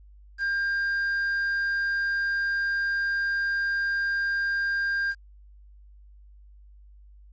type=tone with quantisation; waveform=triangle; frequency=1600 Hz; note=G6; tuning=35 cents sharp; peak=-22 dBFS; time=0.38-5.15 s; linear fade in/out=50 ms; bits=8; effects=added 50 Hz sine -48 dBFS peak until 7.32 s + resampled to 16000 Hz